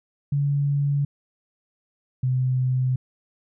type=tone pair in turn; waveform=sine; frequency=142.3 / 128.36 Hz; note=C#3 / C3; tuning=+46 / -33 cents; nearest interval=major second; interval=179 cents; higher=first; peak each=-19 dBFS; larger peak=neither; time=0.32-1.05 / 2.23-2.96 s; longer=neither; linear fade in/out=5 ms; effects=none